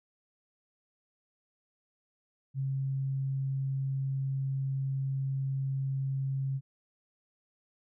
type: tone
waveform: sine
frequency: 135.2 Hz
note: C#3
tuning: 43 cents flat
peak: -29 dBFS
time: 2.54-6.61 s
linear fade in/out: 50 ms
effects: none